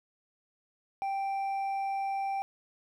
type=tone with hard clipping; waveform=sine; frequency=784 Hz; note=G5; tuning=in tune; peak=-31 dBFS; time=1.02-2.42 s; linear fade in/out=0 ms; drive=4 dB; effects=none